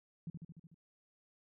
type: tone with echo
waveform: sine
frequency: 164.81 Hz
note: E3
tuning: in tune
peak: -39 dBFS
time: 0.27-0.3 s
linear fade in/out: 2 ms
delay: 74 ms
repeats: 6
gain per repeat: -3 dB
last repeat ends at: 0.744 s
effects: none